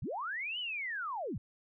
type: linear two-way sweep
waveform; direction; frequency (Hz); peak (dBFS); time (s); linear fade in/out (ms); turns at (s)
sine; up then down; 65.41 to 3051 to 65.41; -35; 0.02-1.38; 5; 0.59
effects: none